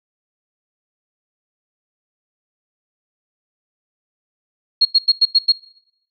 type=tone bursts; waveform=sine; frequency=4289 Hz; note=C8; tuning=42 cents sharp; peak=-8 dBFS; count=6; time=4.81-5.523 s; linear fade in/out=10 ms; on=43 ms; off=91 ms; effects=noise-tail reverb RT60 0.8 s tail -21 dB re dry